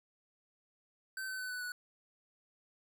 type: tone with pitch steps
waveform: square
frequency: 1541 / 1524.2 / 1507.5 / 1491.1 / 1474.8 Hz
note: G6 / G6 / F#6 / F#6 / F#6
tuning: -30 / -49 / +32 / +13 / -6 cents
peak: -39 dBFS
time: 1.17-1.72 s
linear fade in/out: 2 ms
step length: 110 ms
effects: none